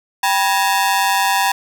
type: ring-modulated tone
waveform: sawtooth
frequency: 881 Hz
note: A5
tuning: 2 cents sharp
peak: -7 dBFS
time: 0.23-1.52 s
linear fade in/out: 5 ms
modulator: 94.8 Hz
effects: 7-bit